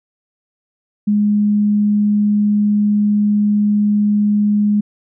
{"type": "tone", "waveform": "sine", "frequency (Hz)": 207.7, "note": "G#3", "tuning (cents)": 0, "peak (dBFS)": -11, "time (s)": [1.07, 4.81], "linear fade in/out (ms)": 10, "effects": []}